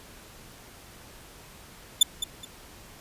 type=tone with echo; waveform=sawtooth; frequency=3520 Hz; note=A7; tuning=in tune; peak=-10 dBFS; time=2.01-2.03 s; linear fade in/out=5 ms; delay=210 ms; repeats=2; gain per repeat=-12 dB; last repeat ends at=2.45 s; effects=pink hiss -49 dBFS RMS until 3 s + resampled to 32000 Hz